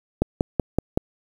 click train, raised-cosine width 2 ms, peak -5 dBFS, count 5, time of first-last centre 0.22-0.975 s, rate 5.3 Hz, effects 7-bit

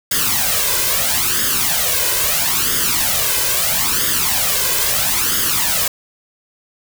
white noise with flanger, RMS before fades -17 dBFS, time 0.11-5.88 s, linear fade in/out 5 ms, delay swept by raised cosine 0.6 to 2 ms, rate 0.76 Hz, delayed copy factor +0.7, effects none

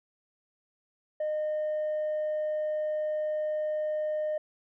triangle tone with tanh clipping, 612 Hz, D#5, 29 cents flat, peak -28 dBFS, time 1.2-4.38 s, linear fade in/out 5 ms, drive 6 dB, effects none

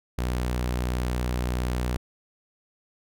sawtooth tone, 61.5 Hz, B1, 7 cents flat, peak -21 dBFS, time 0.18-1.97 s, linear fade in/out 5 ms, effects none

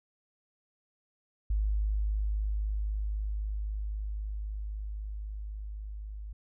sine tone with level ramp, 51.91 Hz, G#1, in tune, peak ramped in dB -25 to -38 dBFS, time 1.5-6.33 s, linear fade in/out 5 ms, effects none

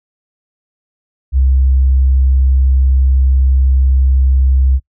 sine tone, 66 Hz, C2, 16 cents sharp, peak -6 dBFS, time 1.32-4.8 s, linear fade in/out 50 ms, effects noise-tail reverb RT60 0.1 s tail -25 dB re dry + tanh soft clip ceiling -3 dBFS

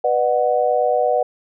sine chord, B minor, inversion none, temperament equal with one note detuned, 493.9 / 602.8 / 740 Hz, B4 / D5 / F#5, 0 / +45 / 0 cents, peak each -19 dBFS, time 0.04-1.23 s, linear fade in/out 5 ms, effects none

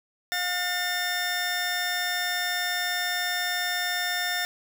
20% pulse tone pair together, 714.3 / 1800 Hz, F5 / A6, +39 / +39 cents, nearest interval octave + major third, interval 1600 cents, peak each -26 / -22 dBFS, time 0.32-4.45 s, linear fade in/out 0 ms, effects none

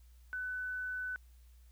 sine tone, 1500 Hz, F#6, 23 cents sharp, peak -36 dBFS, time 0.33-1.16 s, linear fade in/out 0 ms, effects added 60 Hz sine -56 dBFS peak until 1.71 s + white hiss -72 dBFS RMS until 1.71 s

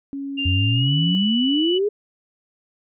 sine tone, 277.2 Hz, C#4, in tune, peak -26 dBFS, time 0.13-1.15 s, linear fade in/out 0 ms
sine tone with pitch glide, 2794 to 2960 Hz, F7 to F#7, 0 to 0 cents, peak -22 dBFS, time 0.37-1.79 s, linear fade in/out 20 ms, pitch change +100 cents, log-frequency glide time 0.72-0.91 s
sine exponential sweep, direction up, 84.6 to 426.3 Hz, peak -17 dBFS, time 0.45-1.89 s, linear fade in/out 10 ms
effects none

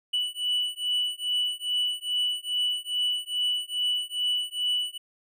triangle beating tone pair, 2960 / 2962.4 Hz, F#7 / F#7, 0 / +1 cents, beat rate 2.4 Hz, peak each -27 dBFS, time 0.13-4.98 s, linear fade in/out 10 ms, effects none

